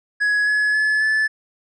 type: tone with pitch steps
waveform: triangle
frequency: 1677 / 1697.5 / 1718.2 / 1739.2 Hz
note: G#6 / G#6 / A6 / A6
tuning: +16 / +37 / -42 / -21 cents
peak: -14 dBFS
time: 0.2-1.28 s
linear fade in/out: 20 ms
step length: 270 ms
effects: resampled to 24000 Hz